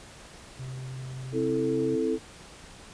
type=tone with pitch glide; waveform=triangle; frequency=130 to 132.65 Hz; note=C3 to C3; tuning=-11 to +24 cents; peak=-33 dBFS; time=0.59-1.96 s; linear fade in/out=10 ms; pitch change=+35 cents; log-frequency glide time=1.38-1.45 s
type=chord; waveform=sine; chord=A minor; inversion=first; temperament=equal; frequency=261.6 / 329.6 / 440 Hz; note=C4 / E4 / A4; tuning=0 / 0 / 0 cents; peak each=-30 / -29 / -27 dBFS; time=1.32-2.19 s; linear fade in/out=50 ms
effects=pink hiss -48 dBFS RMS until 2.93 s + resampled to 22050 Hz